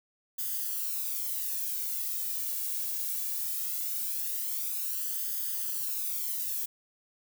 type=noise with flanger; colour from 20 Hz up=violet; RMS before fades=-33 dBFS; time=0.38-6.66 s; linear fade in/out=10 ms; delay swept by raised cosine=0.61 to 1.81 ms; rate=0.2 Hz; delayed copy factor=+0.7; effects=none